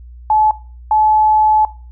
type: tone bursts at uneven times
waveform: sine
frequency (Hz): 860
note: A5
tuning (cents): -40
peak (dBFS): -9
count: 2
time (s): 0.3-0.51 / 0.91-1.65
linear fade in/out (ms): 2
effects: noise-tail reverb RT60 0.4 s tail -20 dB re dry + added 60 Hz sine -33 dBFS peak until 1.91 s